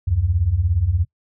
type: beating tone pair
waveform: sine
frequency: 74.2 / 91.2 Hz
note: D2 / F#2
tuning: +18 / -24 cents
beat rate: 17 Hz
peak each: -21 / -17 dBFS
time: 0.07-1.05 s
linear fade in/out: 10 ms
effects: noise-tail reverb RT60 0.1 s tail -24 dB re dry